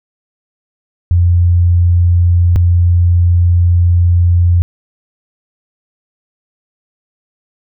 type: tone pair in turn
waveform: sine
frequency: 87.31 / 87.31 Hz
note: F2 / F2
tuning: 0 / 0 cents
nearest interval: unison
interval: 0 cents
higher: neither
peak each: -6 dBFS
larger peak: neither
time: 1.11-2.56 / 2.56-4.62 s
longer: second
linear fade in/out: 0 ms
effects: none